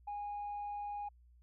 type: tone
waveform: sine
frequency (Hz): 822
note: G#5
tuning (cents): -18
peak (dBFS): -37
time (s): 0.07-1.09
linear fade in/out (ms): 10
effects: tanh soft clip ceiling -36 dBFS + added 60 Hz sine -60 dBFS peak until 1.42 s